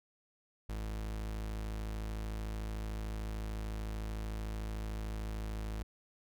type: tone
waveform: 40% pulse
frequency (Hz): 53.5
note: A1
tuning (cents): -48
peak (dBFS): -36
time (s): 0.69-5.83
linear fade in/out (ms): 5
effects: none